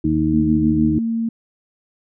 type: harmonic tone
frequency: 77.78 Hz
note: D#2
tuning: in tune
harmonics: 1 / 2 / 3 / 4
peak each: -25 / -22 / -23 / -17 dBFS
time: 0.04-0.99 s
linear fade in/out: 5 ms
type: tone with pitch glide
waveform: sine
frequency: 226.6 to 228 Hz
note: A#3 to A#3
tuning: -49 to -38 cents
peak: -18 dBFS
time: 0.33-1.29 s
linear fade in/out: 5 ms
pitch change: +11 cents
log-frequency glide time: 0.7-0.88 s
effects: none